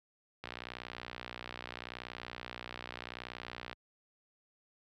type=click train; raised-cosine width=0.3 ms; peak=-25 dBFS; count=201; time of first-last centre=0.44-3.729 s; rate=60.8 Hz; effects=high-pass 60 Hz 12 dB/octave